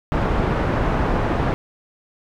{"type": "low-pass noise", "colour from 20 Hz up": "pink", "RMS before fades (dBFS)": -20, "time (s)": [0.12, 1.54], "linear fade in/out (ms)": 0, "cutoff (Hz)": 1300, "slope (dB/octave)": 12, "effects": []}